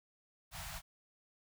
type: band-stop noise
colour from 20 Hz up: pink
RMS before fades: -45 dBFS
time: 0.51-0.82 s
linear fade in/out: 50 ms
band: 170 to 630 Hz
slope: 96 dB/octave
effects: none